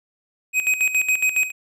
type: tone with tremolo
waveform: square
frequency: 2520 Hz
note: D#7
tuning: 21 cents sharp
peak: -16 dBFS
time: 0.53-1.52 s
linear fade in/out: 50 ms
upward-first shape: square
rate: 7.2 Hz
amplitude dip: 70%
effects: low-pass 12000 Hz 12 dB/octave